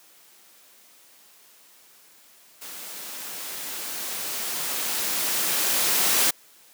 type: noise with level ramp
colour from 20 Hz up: white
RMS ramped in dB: -39 to -20 dBFS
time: 2.61-6.31 s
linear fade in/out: 10 ms
effects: white hiss -54 dBFS RMS until 6.73 s + high-pass 200 Hz 12 dB/octave